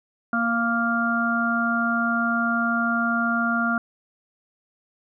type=harmonic tone with a mistuned harmonic; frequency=233.1 Hz; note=A#3; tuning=in tune; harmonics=1 / 3 / 5 / 6; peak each=-24 / -29 / -30 / -23 dBFS; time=0.33-3.78 s; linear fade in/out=2 ms; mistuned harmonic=3; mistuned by=-15 cents; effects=none